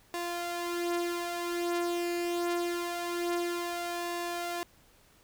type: tone with flanger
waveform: sawtooth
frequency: 346.9 Hz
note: F4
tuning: 12 cents flat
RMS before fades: -33 dBFS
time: 0.14-4.63 s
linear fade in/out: 0 ms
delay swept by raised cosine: 1.1 to 6.2 ms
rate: 0.25 Hz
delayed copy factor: +0.55
effects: pink hiss -62 dBFS RMS until 5.23 s